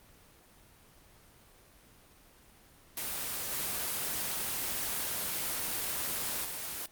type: noise with level steps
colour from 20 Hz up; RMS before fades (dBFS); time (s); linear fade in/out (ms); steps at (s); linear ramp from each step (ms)
white; -36 / -34 / -38; 2.97-6.86; 2; 3.51 / 6.44; 10
effects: pink hiss -59 dBFS RMS until 6.91 s + Opus 24 kbps